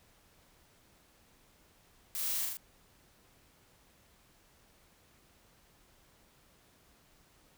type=noise with echo; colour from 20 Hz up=blue; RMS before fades=-37 dBFS; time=2.15-2.45 s; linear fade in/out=0 ms; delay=40 ms; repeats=3; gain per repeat=-2 dB; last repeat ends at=2.57 s; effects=pink hiss -65 dBFS RMS until 7.57 s